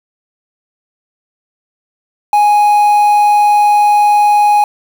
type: tone with quantisation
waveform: triangle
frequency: 830.6 Hz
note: G#5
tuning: in tune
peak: -4 dBFS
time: 2.33-4.64 s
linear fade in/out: 2 ms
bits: 5
effects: none